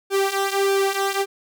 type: tone with flanger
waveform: sawtooth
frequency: 392.8 Hz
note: G4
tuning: 4 cents sharp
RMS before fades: -21 dBFS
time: 0.1-1.26 s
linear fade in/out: 50 ms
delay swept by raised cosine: 1 to 3 ms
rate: 1.6 Hz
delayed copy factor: -0.75
effects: none